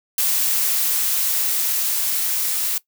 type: noise with level ramp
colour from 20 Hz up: blue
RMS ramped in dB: -19 to -22 dBFS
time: 0.18-2.78 s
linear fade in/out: 2 ms
effects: noise-tail reverb RT60 0.1 s tail -19 dB re dry